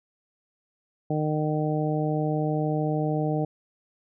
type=harmonic tone; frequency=153 Hz; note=D#3; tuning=29 cents flat; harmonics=1 / 2 / 3 / 4 / 5; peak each=-26 / -29 / -31 / -32 / -33 dBFS; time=1.1-3.45 s; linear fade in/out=5 ms; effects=none